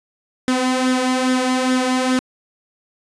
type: tone with flanger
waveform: sawtooth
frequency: 255.8 Hz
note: C4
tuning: 39 cents flat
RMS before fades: -18 dBFS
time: 0.48-2.19 s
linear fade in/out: 0 ms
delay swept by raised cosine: 0.56 to 2.96 ms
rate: 2.4 Hz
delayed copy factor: +0.55
effects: resampled to 22050 Hz